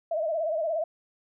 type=tone with vibrato; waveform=sine; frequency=640 Hz; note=D#5; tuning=49 cents sharp; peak=-25 dBFS; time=0.11-0.84 s; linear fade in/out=5 ms; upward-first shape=sine; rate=17 Hz; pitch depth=97 cents each way; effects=none